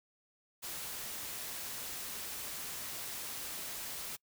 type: noise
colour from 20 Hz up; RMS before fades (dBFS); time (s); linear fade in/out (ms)
white; -42; 0.62-4.17; 20
effects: noise-tail reverb RT60 0.1 s tail -26 dB re dry